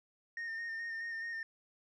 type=tone with vibrato; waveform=sine; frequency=1831 Hz; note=A#6; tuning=32 cents flat; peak=-35 dBFS; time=0.37-1.43 s; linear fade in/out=2 ms; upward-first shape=square; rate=4.7 Hz; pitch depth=21 cents each way; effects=tanh soft clip ceiling -37 dBFS